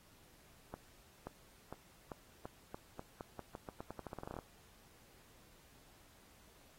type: accelerating click train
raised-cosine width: 1 ms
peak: -30 dBFS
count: 23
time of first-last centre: 0.74-4.389 s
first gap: 530 ms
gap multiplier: 0.86
effects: pink hiss -65 dBFS RMS until 6.78 s + AAC 48 kbps